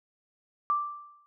sine tone with exponential decay, 1174.7 Hz, D6, in tune, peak -21 dBFS, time 0.7-1.26 s, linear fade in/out 0 ms, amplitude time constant 120 ms, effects none

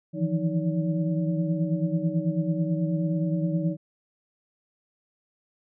sine tone cluster, 156.8 / 165.6 / 174.9 / 312.8 / 570 Hz, D#3 / E3 / F3 / D#4 / C#5, +14 / +8 / +3 / +9 / +48 cents, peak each -31 / -27 / -28 / -31 / -35 dBFS, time 0.13-3.77 s, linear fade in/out 50 ms, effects none

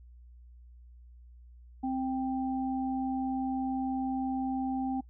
sine tone pair together, 261.6 / 787.5 Hz, C4 / G5, 0 / +8 cents, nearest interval octave + perfect fifth, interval 1908 cents, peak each -30 / -35 dBFS, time 1.83-5.01 s, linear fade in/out 10 ms, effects noise-tail reverb RT60 0.1 s tail -22 dB re dry + added 60 Hz sine -50 dBFS peak until 5.09 s

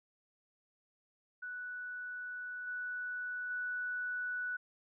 sine tone with level steps, 1480 Hz, F#6, in tune, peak -40 / -37 / -35 dBFS, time 1.42-4.57 s, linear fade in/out 10 ms, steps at 2.67 / 3.5 s, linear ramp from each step 5 ms, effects none

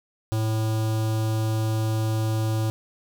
square tone with notch filter, 110 Hz, A2, in tune, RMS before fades -24 dBFS, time 0.32-2.7 s, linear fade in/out 0 ms, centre 2000 Hz, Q 1.2, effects none

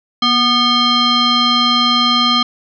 sine tone with frequency modulation, 2200 Hz, C#7, 14 cents flat, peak -10 dBFS, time 0.22-2.43 s, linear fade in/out 5 ms, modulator 980 Hz, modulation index 2.1, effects none

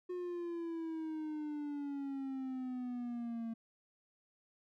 triangle exponential sweep, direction down, 362 to 226.2 Hz, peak -36 dBFS, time 0.09-3.54 s, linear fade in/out 10 ms, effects none

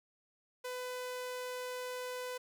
sawtooth tone, 501 Hz, B4, 25 cents sharp, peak -35 dBFS, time 0.64-2.38 s, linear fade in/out 10 ms, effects none

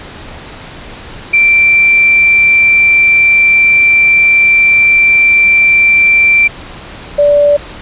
sine tone pair in turn, 2349 / 581.7 Hz, D7 / D5, 0 / -17 cents, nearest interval 2 octaves, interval 2417 cents, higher first, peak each -4 dBFS, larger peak neither, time 1.33-6.48 / 7.18-7.57 s, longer first, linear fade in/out 10 ms, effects pink hiss -29 dBFS RMS until 7.81 s + resampled to 8000 Hz

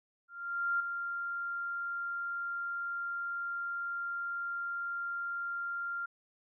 sine tone with ADSR envelope, 1391 Hz, F6, 7 cents flat, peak -27 dBFS, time 0.28-6.06 s, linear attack 520 ms, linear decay 5 ms, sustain -7 dB, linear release 8 ms, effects none

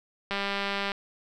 click train, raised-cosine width 0.3 ms, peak -14 dBFS, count 122, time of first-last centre 0.31-0.918 s, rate 199 Hz, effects none

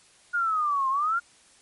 sine exponential two-way sweep, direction down then up, 1442 to 1046.5 to 1431 Hz, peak -22 dBFS, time 0.33-1.2 s, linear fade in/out 20 ms, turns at 0.89 s, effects white hiss -57 dBFS RMS until 1.61 s + MP3 48 kbps

